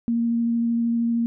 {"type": "tone with vibrato", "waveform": "sine", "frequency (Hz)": 233.1, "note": "A#3", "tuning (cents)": 0, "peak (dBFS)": -19, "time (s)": [0.08, 1.26], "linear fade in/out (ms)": 0, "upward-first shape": "sine", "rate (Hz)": 13, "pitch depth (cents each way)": 9, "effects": []}